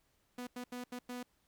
sawtooth tone bursts at uneven times, 246.9 Hz, B3, in tune, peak -37 dBFS, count 5, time 0.38-0.47 / 0.56-0.64 / 0.72-0.84 / 0.92-0.99 / 1.09-1.23 s, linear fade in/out 5 ms, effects pink hiss -75 dBFS RMS until 1.47 s

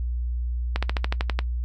slowing click train, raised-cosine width 0.3 ms, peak -9 dBFS, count 9, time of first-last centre 0.76-1.39 s, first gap 66 ms, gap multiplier 1.05, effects noise-tail reverb RT60 0.1 s tail -18 dB re dry + added 60 Hz sine -24 dBFS peak until 1.64 s

